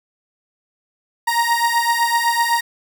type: beating tone pair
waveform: 30% pulse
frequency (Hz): 932.3 / 940.2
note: A#5 / A#5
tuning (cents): 0 / +15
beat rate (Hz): 7.9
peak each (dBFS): -16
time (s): 1.27-2.61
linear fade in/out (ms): 10
effects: none